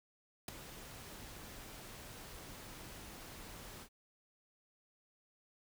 pink noise with ADSR envelope, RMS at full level -38 dBFS, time 0.48-3.89 s, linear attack 4 ms, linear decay 8 ms, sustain -13 dB, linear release 71 ms, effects none

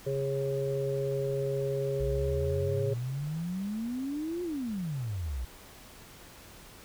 harmonic tone, 136.7 Hz, C#3, 24 cents flat, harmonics 1 / 3 / 4, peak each -33 / -31 / -34 dBFS, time 0.06-2.94 s, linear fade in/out 10 ms
sine exponential two-way sweep, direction up then down, 57.2 to 360.7 to 57.2 Hz, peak -31 dBFS, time 2-5.45 s, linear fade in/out 5 ms, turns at 4.43 s
effects pink hiss -51 dBFS RMS until 6.84 s

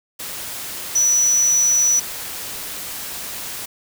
sine tone in noise, 5920 Hz, F#8, in tune, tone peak -13 dBFS, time 0.95-2 s, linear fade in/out 10 ms, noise white, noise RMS -30 dBFS, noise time 0.19-3.66 s, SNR +14 dB, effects none

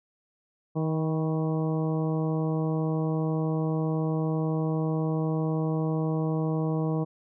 harmonic tone with a mistuned harmonic, 158.1 Hz, D#3, 28 cents sharp, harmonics 1 / 2 / 3 / 4 / 5 / 6 / 7, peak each -26 / -31 / -33 / -38 / -41 / -43 / -44 dBFS, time 0.75-7.05 s, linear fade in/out 20 ms, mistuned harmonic 6, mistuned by +47 cents, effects none

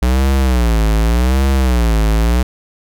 square tone with vibrato, 60.2 Hz, B1, 44 cents flat, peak -11 dBFS, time 0.02-2.43 s, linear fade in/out 5 ms, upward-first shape sine, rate 0.86 Hz, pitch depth 200 cents each way, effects none

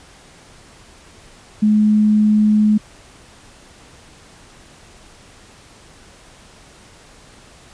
sine tone, 212.3 Hz, G#3, 38 cents sharp, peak -10 dBFS, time 1.62-2.78 s, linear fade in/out 10 ms, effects pink hiss -45 dBFS RMS until 7.73 s + resampled to 22050 Hz

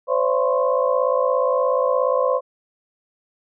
sine tone cluster, 514 / 571 / 667 / 1027 / 1085 Hz, C5 / D5 / E5 / C6 / C#6, -31 / -49 / +20 / -33 / -37 cents, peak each -19 / -22 / -28 / -26 / -26 dBFS, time 0.07-2.41 s, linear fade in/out 50 ms, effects none

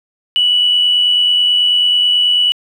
sine tone with amplitude modulation, 2951 Hz, F#7, 5 cents flat, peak -7 dBFS, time 0.36-2.52 s, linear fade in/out 0 ms, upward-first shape sine, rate 89.2 Hz, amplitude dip 35%, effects tanh soft clip ceiling -3 dBFS + 8-bit

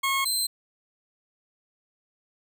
20% pulse tone pair in turn, 1088 / 4108 Hz, C#6 / C8, -33 / -33 cents, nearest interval octave + major seventh, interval 2300 cents, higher second, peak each -18 dBFS, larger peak neither, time 0.03-0.25 / 0.25-0.47 s, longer neither, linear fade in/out 10 ms, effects none

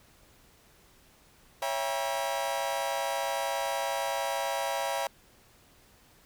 40% pulse chord, C# diminished seventh, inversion none, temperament just, 554.4 / 665.2 / 798.3 / 957.9 Hz, C#5 / E5 / G5 / Bb5, 0 / +16 / +31 / +47 cents, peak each -34 dBFS, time 1.62-5.07 s, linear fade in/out 2 ms, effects pink hiss -60 dBFS RMS until 6.25 s

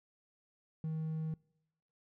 triangle tone, 158.3 Hz, D#3, 30 cents sharp, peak -32 dBFS, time 0.84-1.34 s, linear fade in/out 2 ms, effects noise-tail reverb RT60 0.8 s tail -26 dB re dry + tanh soft clip ceiling -28 dBFS

